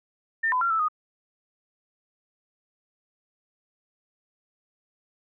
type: tone with pitch steps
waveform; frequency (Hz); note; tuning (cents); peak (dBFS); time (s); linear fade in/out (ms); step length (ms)
sine; 1804 / 1008 / 1376 / 1316 / 1240; A6 / B5 / F6 / E6 / D#6; +43 / +35 / -26 / -3 / -6; -21; 0.43-0.885; 10; 91
effects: none